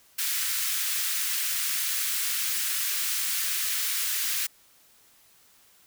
white high-pass noise, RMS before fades -28 dBFS, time 0.18-4.47 s, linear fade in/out 10 ms, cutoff 1400 Hz, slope 24 dB/octave, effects white hiss -59 dBFS RMS until 5.86 s

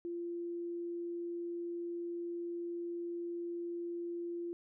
sine tone, 344.2 Hz, F4, 25 cents flat, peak -37 dBFS, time 0.05-4.53 s, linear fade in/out 0 ms, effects none

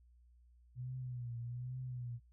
sine tone with vibrato, 123.1 Hz, B2, 5 cents flat, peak -40 dBFS, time 0.75-2.2 s, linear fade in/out 50 ms, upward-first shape triangle, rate 1.2 Hz, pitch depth 87 cents each way, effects added 60 Hz sine -62 dBFS peak until 2.32 s

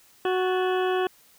harmonic tone with a mistuned harmonic, 369.9 Hz, F#4, in tune, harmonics 1 / 2 / 3 / 4 / 5 / 7 / 8 / 9, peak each -23 / -29 / -33 / -35 / -37 / -40 / -41 / -42 dBFS, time 0.25-1.07 s, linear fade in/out 2 ms, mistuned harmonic 5, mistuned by -98 cents, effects white hiss -57 dBFS RMS until 1.38 s

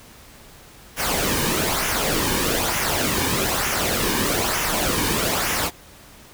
pink noise with flanger, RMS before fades -22 dBFS, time 0.96-5.71 s, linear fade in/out 50 ms, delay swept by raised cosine 0.23 to 1.53 ms, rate 1.1 Hz, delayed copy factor -0.55, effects pink hiss -46 dBFS RMS until 6.33 s

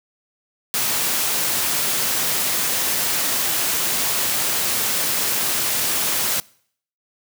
white noise, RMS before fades -21 dBFS, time 0.74-6.4 s, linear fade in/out 0 ms, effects noise-tail reverb RT60 0.6 s tail -24 dB re dry + high-pass 100 Hz 12 dB/octave

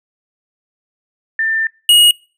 sine / square tone pair in turn, 1789 / 2886 Hz, A6 / F#7, +28 / -44 cents, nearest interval minor sixth, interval 828 cents, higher second, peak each -13 / -6 dBFS, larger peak second, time 1.39-1.67 / 1.89-2.11 s, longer first, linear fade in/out 2 ms, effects noise-tail reverb RT60 0.4 s tail -26 dB re dry

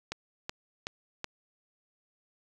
click train, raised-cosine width 0.2 ms, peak -17 dBFS, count 4, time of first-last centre 0.12-1.244 s, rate 2.67 Hz, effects none

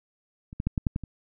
clicks, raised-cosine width 5 ms, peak -28 / -17 / -12 / -13 / -11 / -16 / -24 dBFS, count 7, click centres 0.529 / 0.601 / 0.67 / 0.778 / 0.868 / 0.961 / 1.037 s, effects none

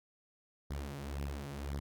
sawtooth beating tone pair, 69.3 / 71.2 Hz, C#2 / C#2, 0 / +47 cents, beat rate 1.9 Hz, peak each -38 / -37 dBFS, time 0.7-1.8 s, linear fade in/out 10 ms, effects none

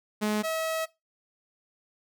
sawtooth tone pair in turn, 211.8 / 643.5 Hz, G#3 / E5, +34 / -42 cents, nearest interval octave + perfect fifth, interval 1924 cents, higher second, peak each -21 / -24 dBFS, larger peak first, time 0.21-0.43 / 0.43-0.86 s, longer second, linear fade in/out 20 ms, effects noise-tail reverb RT60 0.2 s tail -19 dB re dry

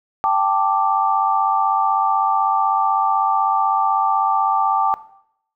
sine chord, G suspended second, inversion none, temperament equal, 784 / 880 / 1174.7 Hz, G5 / A5 / D6, 0 / 0 / 0 cents, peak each -19 dBFS, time 0.24-4.94 s, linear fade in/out 0 ms, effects noise-tail reverb RT60 0.7 s tail -17 dB re dry

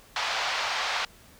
pink band-pass noise, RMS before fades -29 dBFS, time 0.16-1.05 s, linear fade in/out 2 ms, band 730 to 5100 Hz, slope 24 dB/octave, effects pink hiss -54 dBFS RMS until 1.39 s

